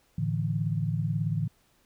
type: chord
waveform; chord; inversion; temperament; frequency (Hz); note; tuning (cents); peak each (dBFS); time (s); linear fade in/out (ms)
sine; A suspended fourth; none; just; 110 / 146.67 / 165; A2 / D3 / E3; 0 / -2 / +2; -30; 0.18-1.48; 5
effects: pink hiss -66 dBFS RMS until 1.85 s